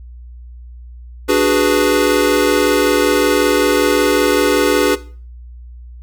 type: chord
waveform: square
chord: G# half-diminished seventh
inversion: second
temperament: equal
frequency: 293.7 / 370 / 415.3 / 493.9 Hz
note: D4 / F#4 / G#4 / B4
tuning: 0 / 0 / 0 / 0 cents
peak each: -17 dBFS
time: 1.28-4.96 s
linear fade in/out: 20 ms
effects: noise-tail reverb RT60 0.4 s tail -17 dB re dry + added 60 Hz sine -32 dBFS peak until 6.02 s

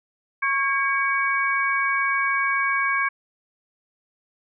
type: tone cluster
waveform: sine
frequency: 1102 / 1629 / 2256 Hz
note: C#6 / G#6 / C#7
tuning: -11 / -34 / +30 cents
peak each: -24 dBFS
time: 0.42-3.09 s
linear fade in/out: 10 ms
effects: none

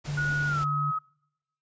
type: noise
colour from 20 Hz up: pink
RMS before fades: -40 dBFS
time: 0.04-0.65 s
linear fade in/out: 20 ms
type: tone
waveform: sine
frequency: 145.6 Hz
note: D3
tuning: 15 cents flat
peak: -28 dBFS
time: 0.07-0.92 s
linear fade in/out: 20 ms
type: tone with pitch glide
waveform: sine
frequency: 1453 to 1272.2 Hz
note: F#6 to D#6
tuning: -32 to +38 cents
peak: -26 dBFS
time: 0.17-0.99 s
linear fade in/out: 10 ms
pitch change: -230 cents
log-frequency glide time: 0.47-0.65 s
effects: noise-tail reverb RT60 0.9 s tail -26 dB re dry + resampled to 16000 Hz

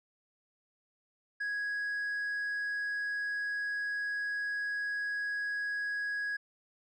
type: tone with hard clipping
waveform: triangle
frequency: 1661.2 Hz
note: G#6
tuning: in tune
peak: -31 dBFS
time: 1.4-6.37 s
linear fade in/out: 10 ms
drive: 1 dB
effects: none

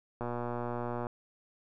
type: click train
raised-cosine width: 1 ms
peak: -22 dBFS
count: 104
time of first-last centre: 0.21-1.068 s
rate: 120 Hz
effects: none

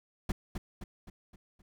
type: noise with echo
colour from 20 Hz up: brown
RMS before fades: -28 dBFS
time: 0.29-0.32 s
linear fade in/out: 5 ms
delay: 260 ms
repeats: 5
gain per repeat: -6 dB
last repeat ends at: 1.62 s
effects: none

